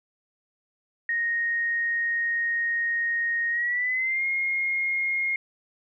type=tone with pitch glide; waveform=sine; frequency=1864.7 to 2142 Hz; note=A#6 to C7; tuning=0 to +40 cents; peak=-23 dBFS; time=1.09-5.36 s; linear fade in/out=2 ms; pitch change=+240 cents; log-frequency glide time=3.5-4.25 s; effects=none